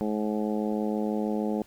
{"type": "harmonic tone", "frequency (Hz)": 106.4, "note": "G#2", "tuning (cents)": 42, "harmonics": [2, 3, 4, 5, 6, 7, 8], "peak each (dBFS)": [-28, -33, -33, -35, -42, -39, -42], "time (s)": [0.01, 1.62], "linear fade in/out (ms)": 0, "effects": ["pink hiss -57 dBFS RMS until 1.66 s"]}